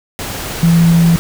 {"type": "tone in noise", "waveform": "sine", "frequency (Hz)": 168, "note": "E3", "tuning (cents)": 33, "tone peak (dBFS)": -6, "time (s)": [0.63, 1.16], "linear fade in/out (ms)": 0, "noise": "pink", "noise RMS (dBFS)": -23, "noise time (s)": [0.19, 1.19], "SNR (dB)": 14, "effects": []}